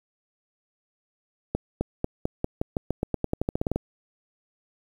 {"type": "accelerating click train", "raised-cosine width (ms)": 2, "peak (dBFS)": -11, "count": 19, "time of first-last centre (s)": [1.55, 3.76], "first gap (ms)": 260, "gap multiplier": 0.9, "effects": ["8-bit"]}